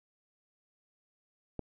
click, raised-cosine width 2 ms, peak -23 dBFS, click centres 1.593 s, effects none

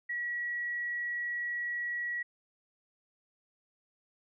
sine tone, 1924 Hz, B6, 46 cents flat, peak -32 dBFS, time 0.09-2.23 s, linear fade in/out 10 ms, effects none

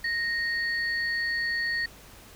sine tone pair together, 1864.7 / 4435 Hz, A#6 / C#8, 0 / 0 cents, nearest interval octave + minor third, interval 1500 cents, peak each -26 / -35 dBFS, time 0.04-1.86 s, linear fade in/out 5 ms, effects added 50 Hz sine -55 dBFS peak until 2.35 s + pink hiss -50 dBFS RMS until 2.35 s

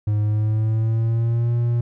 triangle tone with pitch glide, 105.2 to 118.77 Hz, G#2 to A#2, +23 to +33 cents, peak -15 dBFS, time 0.07-1.81 s, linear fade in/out 5 ms, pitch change +210 cents, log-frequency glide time 0.21-1.53 s, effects none

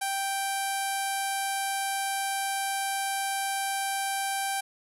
sawtooth tone with low-pass filter, 784 Hz, G5, in tune, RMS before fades -30 dBFS, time 0.01-4.61 s, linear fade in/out 10 ms, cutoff 11000 Hz, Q 3.9, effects none

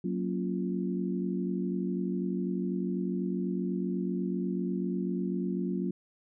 sine chord, Gb major seventh, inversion none, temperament equal, 185 / 233.1 / 277.2 / 349.2 Hz, Gb3 / Bb3 / Db4 / F4, 0 / 0 / 0 / 0 cents, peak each -31 / -36 / -37 / -36 dBFS, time 0.04-5.91 s, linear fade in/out 5 ms, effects none

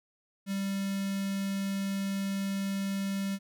square tone with notch filter, 196 Hz, G3, in tune, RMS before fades -32 dBFS, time 0.46-3.39 s, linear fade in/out 50 ms, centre 790 Hz, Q 0.7, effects none

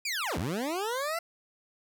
20% pulse linear two-way sweep, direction down then up, 2476 to 68.7 to 688 Hz, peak -25 dBFS, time 0.05-1.19 s, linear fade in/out 5 ms, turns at 0.38 s, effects none

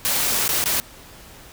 white noise with dropouts, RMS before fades -21 dBFS, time 0.05-0.8 s, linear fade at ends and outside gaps 0 ms, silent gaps 0.479-0.49 / 0.64-0.658 s, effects pink hiss -44 dBFS RMS until 1.52 s

